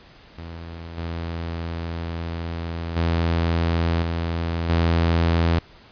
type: tone with level steps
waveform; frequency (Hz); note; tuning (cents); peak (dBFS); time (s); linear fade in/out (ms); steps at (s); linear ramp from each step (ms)
sawtooth; 83.7; E2; +27; -30 / -23 / -15 / -19 / -13; 0.38-5.59; 0; 0.97 / 2.96 / 4.02 / 4.69; 10
effects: pink hiss -49 dBFS RMS until 5.91 s + resampled to 11025 Hz